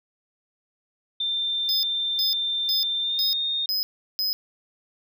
sine tone with pitch glide, 3581 to 3677 Hz, A7 to A#7, +30 to -24 cents, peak -23 dBFS, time 1.2-3.66 s, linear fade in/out 5 ms, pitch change +46 cents, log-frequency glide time 3.01-3.25 s
square tone bursts, 5050 Hz, D#8, 25 cents sharp, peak -23 dBFS, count 6, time 1.69-4.33 s, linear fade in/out 0 ms, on 140 ms, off 360 ms
effects none

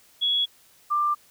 sine tone pair in turn, 3357 / 1186.9 Hz, G#7 / D6, +18 / +18 cents, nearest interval octave + tritone, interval 1800 cents, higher first, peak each -20 dBFS, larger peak neither, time 0.21-0.46 / 0.9-1.15 s, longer neither, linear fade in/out 20 ms, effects white hiss -57 dBFS RMS until 1.3 s

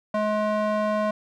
square tone with band-pass filter, 212.2 Hz, G#3, 38 cents sharp, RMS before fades -24 dBFS, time 0.14-1.11 s, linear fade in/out 5 ms, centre 790 Hz, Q 1.6, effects none

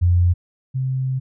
sine tone pair in turn, 88.1 / 131.01 Hz, F2 / C3, +16 / +3 cents, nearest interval perfect fifth, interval 687 cents, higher second, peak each -12 / -19 dBFS, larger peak first, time 0.01-0.34 / 0.74-1.2 s, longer second, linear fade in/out 20 ms, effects none

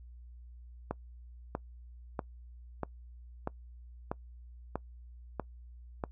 click train, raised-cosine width 1 ms, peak -19 dBFS, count 9, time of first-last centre 0.91-6.038 s, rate 1.56 Hz, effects noise-tail reverb RT60 0.1 s tail -23 dB re dry + added 60 Hz sine -48 dBFS peak until 6.11 s

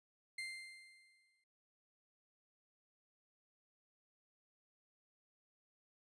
35% pulse tone with exponential decay, 2093 Hz, C7, in tune, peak -39 dBFS, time 0.38-1.44 s, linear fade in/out 5 ms, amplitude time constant 230 ms, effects resampled to 24000 Hz

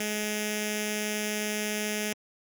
5% pulse tone with notch filter, 211.3 Hz, G#3, 30 cents sharp, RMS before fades -31 dBFS, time 0-2.13 s, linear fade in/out 5 ms, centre 1100 Hz, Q 0.52, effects Opus 48 kbps

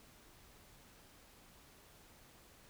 silence, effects pink hiss -62 dBFS RMS until 2.69 s

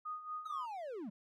sine tone with tremolo, 1239 Hz, D#6, 8 cents flat, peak -38 dBFS, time 0.05-0.66 s, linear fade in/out 10 ms, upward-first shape sine, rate 4.3 Hz, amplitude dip 70%
triangle linear sweep, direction down, 1300 to 179.7 Hz, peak -39 dBFS, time 0.45-1.1 s, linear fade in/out 10 ms
effects none

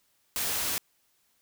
white noise, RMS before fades -30 dBFS, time 0.36-0.78 s, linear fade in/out 0 ms, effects white hiss -70 dBFS RMS until 1.41 s

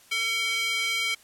square tone with high-pass filter, 451.6 Hz, A4, 45 cents sharp, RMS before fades -27 dBFS, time 0.11-1.15 s, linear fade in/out 10 ms, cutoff 2500 Hz, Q 3.3, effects white hiss -55 dBFS RMS until 1.23 s + low-pass 12000 Hz 12 dB/octave

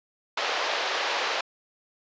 pink band-pass noise, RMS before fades -28 dBFS, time 0.37-1.41 s, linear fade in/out 5 ms, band 500 to 4900 Hz, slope 24 dB/octave, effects resampled to 16000 Hz

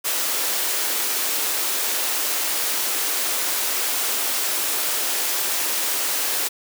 white high-pass noise, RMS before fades -23 dBFS, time 0.04-6.49 s, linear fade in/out 20 ms, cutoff 290 Hz, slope 24 dB/octave, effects none

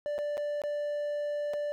triangle tone with dropouts, 587.3 Hz, D5, in tune, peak -28 dBFS, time 0.06-1.72 s, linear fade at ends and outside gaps 0 ms, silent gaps 0.181-0.188 / 0.371-0.378 / 0.618-0.637 / 1.535-1.539 s, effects none

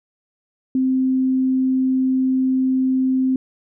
sine tone, 260.5 Hz, C4, 7 cents flat, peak -15 dBFS, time 0.75-3.36 s, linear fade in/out 2 ms, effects none

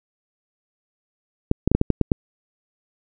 clicks, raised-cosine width 3 ms, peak -3 dBFS, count 8, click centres 1.514 / 1.676 / 1.716 / 1.75 / 1.814 / 1.903 / 2.013 / 2.118 s, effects none

